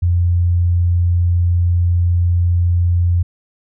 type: tone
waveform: sine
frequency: 87.31 Hz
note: F2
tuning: in tune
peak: -11 dBFS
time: 0.02-3.23 s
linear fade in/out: 10 ms
effects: none